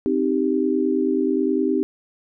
sine chord, C minor, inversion none, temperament equal, 261.6 / 311.1 / 392 Hz, C4 / Eb4 / G4, 0 / 0 / 0 cents, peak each -22 dBFS, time 0.06-1.83 s, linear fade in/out 0 ms, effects none

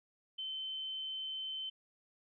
sine tone, 3076 Hz, G7, 33 cents flat, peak -38 dBFS, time 0.38-1.7 s, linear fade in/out 10 ms, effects none

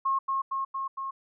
sine tone with echo, 1080 Hz, C#6, 45 cents flat, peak -23 dBFS, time 0.05-0.19 s, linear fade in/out 10 ms, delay 230 ms, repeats 4, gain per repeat -2 dB, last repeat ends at 1.11 s, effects none

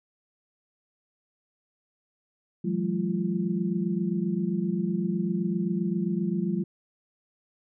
sine tone cluster, 163.8 / 183.3 / 211 / 344.8 Hz, E3 / F#3 / G#3 / F4, -11 / -16 / +28 / -22 cents, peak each -34 / -27 / -30 / -33 dBFS, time 2.64-6.64 s, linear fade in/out 10 ms, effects none

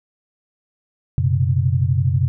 sine chord, F# suspended fourth, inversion none, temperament equal with one note detuned, 92.5 / 123.47 / 135.74 Hz, F#2 / B2 / C#3, 0 / 0 / -36 cents, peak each -19 dBFS, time 1.18-2.28 s, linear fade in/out 0 ms, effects none

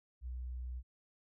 sine tone, 62.1 Hz, B1, 10 cents sharp, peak -39 dBFS, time 0.21-0.83 s, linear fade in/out 50 ms, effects none

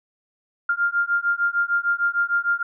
sine beating tone pair, 1396.9 / 1403.5 Hz, F6 / F6, 0 / +8 cents, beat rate 6.6 Hz, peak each -22 dBFS, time 0.69-2.63 s, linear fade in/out 5 ms, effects none

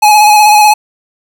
square tone with vibrato, 844 Hz, G#5, 28 cents sharp, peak -3 dBFS, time 0.02-0.74 s, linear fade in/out 10 ms, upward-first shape square, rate 16 Hz, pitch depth 22 cents each way, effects none

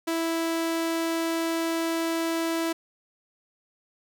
sawtooth tone, 329.6 Hz, E4, in tune, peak -21 dBFS, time 0.07-2.73 s, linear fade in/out 10 ms, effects none

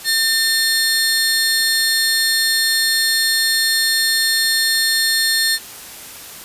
sawtooth tone pair together, 1800 / 4281 Hz, A6 / C8, +39 / +39 cents, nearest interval octave + minor third, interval 1500 cents, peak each -14 dBFS, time 0.04-5.59 s, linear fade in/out 50 ms, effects white hiss -35 dBFS RMS until 6.44 s + resampled to 32000 Hz

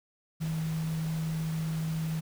sine tone in noise, 160 Hz, D#3, 49 cents sharp, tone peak -29 dBFS, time 0.4-2.21 s, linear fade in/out 20 ms, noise pink, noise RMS -45 dBFS, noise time 0.4-2.21 s, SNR +13 dB, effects none

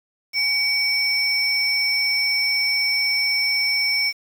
sine tone pair together, 2262 / 5380 Hz, C#7 / E8, +34 / +34 cents, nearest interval octave + minor third, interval 1500 cents, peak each -19 dBFS, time 0.33-4.13 s, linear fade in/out 50 ms, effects tanh soft clip ceiling -14 dBFS + 7-bit

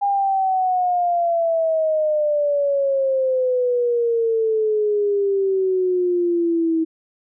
sine exponential sweep, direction down, 810 to 321.2 Hz, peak -16 dBFS, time 0.01-6.85 s, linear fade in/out 20 ms, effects none

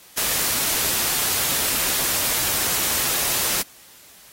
white noise, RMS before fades -22 dBFS, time 0.17-3.62 s, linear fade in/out 5 ms, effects white hiss -48 dBFS RMS until 4.32 s + AAC 48 kbps

